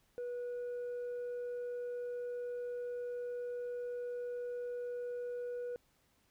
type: tone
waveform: sine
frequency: 487.1 Hz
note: B4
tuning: 24 cents flat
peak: -35 dBFS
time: 0.18-5.76 s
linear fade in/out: 0 ms
effects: tanh soft clip ceiling -37 dBFS + pink hiss -73 dBFS RMS until 6.3 s